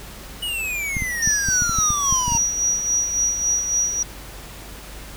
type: exponential sweep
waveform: square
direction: down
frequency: 2960 to 911 Hz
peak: -24 dBFS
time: 0.42-2.38 s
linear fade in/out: 10 ms
type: clicks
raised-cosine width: 5 ms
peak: -14 dBFS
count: 12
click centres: 0.968 / 1.022 / 1.275 / 1.487 / 1.621 / 1.695 / 1.787 / 1.904 / 2.126 / 2.28 / 2.321 / 2.351 s
type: tone with tremolo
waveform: sine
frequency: 5790 Hz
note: F#8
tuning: 38 cents flat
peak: -16 dBFS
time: 1.22-4.03 s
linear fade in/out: 5 ms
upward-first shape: sine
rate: 3.6 Hz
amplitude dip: 55%
effects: added 50 Hz sine -39 dBFS peak until 5.16 s + pink hiss -39 dBFS RMS until 5.16 s